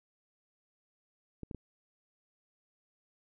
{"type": "clicks", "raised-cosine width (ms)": 3, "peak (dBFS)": -28, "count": 3, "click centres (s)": [1.433, 1.512, 1.547], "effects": []}